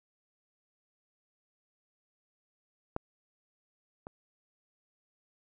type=clicks; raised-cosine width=1 ms; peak=-18 / -28 dBFS; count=2; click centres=2.964 / 4.069 s; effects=none